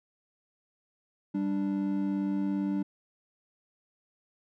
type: tone pair together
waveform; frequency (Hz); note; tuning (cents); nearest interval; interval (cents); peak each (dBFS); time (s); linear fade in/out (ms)
triangle; 196.02 / 293.7; G3 / D4; 0 / 0; perfect fifth; 700; -28 / -28; 1.34-2.83; 10
effects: none